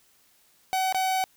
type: tone with dropouts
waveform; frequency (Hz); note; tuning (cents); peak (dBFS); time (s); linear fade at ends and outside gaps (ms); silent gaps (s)
45% pulse; 755; F#5; +35; -23; 0.73-1.24; 0; 0.925-0.946
effects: white hiss -62 dBFS RMS until 1.36 s